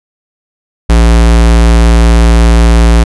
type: tone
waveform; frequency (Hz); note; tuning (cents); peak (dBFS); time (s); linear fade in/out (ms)
square; 57.3; A#1; -29; -3; 0.89-3.04; 10
effects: resampled to 24000 Hz